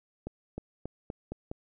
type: accelerating click train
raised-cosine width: 2 ms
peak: -23 dBFS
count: 6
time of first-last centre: 0.27-1.514 s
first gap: 310 ms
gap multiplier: 0.89
effects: none